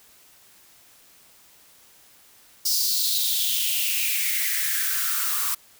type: noise with high-pass filter sweep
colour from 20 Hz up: blue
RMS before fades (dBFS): -24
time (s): 2.65-5.55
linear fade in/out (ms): 10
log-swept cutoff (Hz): 5100 to 1100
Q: 5.1
effects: white hiss -54 dBFS RMS until 5.79 s